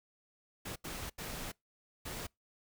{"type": "noise bursts at uneven times", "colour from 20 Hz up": "pink", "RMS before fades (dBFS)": -42, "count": 4, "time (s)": [[0.65, 0.76], [0.84, 1.1], [1.18, 1.52], [2.05, 2.27]], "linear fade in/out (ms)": 10, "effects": ["noise-tail reverb RT60 0.2 s tail -26 dB re dry"]}